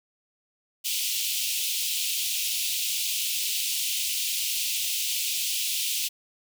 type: high-pass noise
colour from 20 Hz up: pink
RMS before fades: -28 dBFS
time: 0.84-6.09 s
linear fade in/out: 20 ms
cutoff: 2600 Hz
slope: 48 dB/octave
effects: none